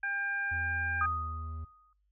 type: harmonic tone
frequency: 799 Hz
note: G5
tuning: 33 cents sharp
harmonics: 1 / 2 / 3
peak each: -43 / -31 / -43 dBFS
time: 0.03-1.06 s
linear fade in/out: 5 ms
type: tone with pitch glide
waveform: triangle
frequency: 82.41 to 79.88 Hz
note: E2 to D#2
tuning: 0 to +46 cents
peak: -35 dBFS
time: 0.51-1.65 s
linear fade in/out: 10 ms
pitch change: -54 cents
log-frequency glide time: 1.12-1.19 s
type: tone with exponential decay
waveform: sine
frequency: 1244.5 Hz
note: D#6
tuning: in tune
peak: -26 dBFS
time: 1.01-1.93 s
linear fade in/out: 2 ms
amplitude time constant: 200 ms
effects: noise-tail reverb RT60 0.3 s tail -23 dB re dry + added 50 Hz sine -70 dBFS peak until 2.11 s